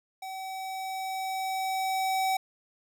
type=tone with level ramp; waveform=square; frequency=762 Hz; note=G5; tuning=49 cents flat; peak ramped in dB=-37 to -25 dBFS; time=0.22-2.37 s; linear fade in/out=5 ms; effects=none